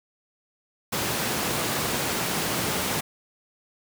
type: high-pass noise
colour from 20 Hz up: pink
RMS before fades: -27 dBFS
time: 0.92-3.01 s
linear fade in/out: 10 ms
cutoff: 130 Hz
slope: 12 dB/octave
effects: none